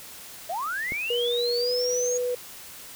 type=linear sweep; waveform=sine; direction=up; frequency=614 to 6700 Hz; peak=-27 dBFS; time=0.49-2.18 s; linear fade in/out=10 ms
type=click; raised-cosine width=2 ms; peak=-22 dBFS; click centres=0.921 s
type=tone with pitch glide; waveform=sine; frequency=480 to 492.9 Hz; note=B4 to B4; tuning=-49 to -3 cents; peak=-24 dBFS; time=1.1-2.35 s; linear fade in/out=5 ms; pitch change=+46 cents; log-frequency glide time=1.58-1.7 s
effects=white hiss -43 dBFS RMS until 2.95 s